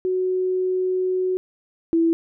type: tone pair in turn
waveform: sine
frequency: 370 / 330.9 Hz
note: F#4 / E4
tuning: 0 / +7 cents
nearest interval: major second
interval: 193 cents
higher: first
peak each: -19 / -15 dBFS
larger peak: second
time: 0.05-1.37 / 1.93-2.13 s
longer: first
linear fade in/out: 0 ms
effects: none